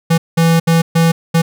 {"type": "tone bursts at uneven times", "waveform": "square", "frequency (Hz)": 165.5, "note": "E3", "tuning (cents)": 7, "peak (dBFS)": -9, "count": 5, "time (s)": [[0.1, 0.18], [0.37, 0.6], [0.67, 0.82], [0.95, 1.12], [1.34, 1.42]], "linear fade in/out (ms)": 10, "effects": []}